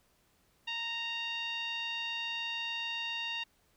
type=tone with low-pass filter; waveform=10% pulse; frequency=927 Hz; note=A#5; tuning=10 cents flat; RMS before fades=-37 dBFS; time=0.67-3.44 s; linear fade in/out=10 ms; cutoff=3200 Hz; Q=4.6; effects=pink hiss -70 dBFS RMS until 3.76 s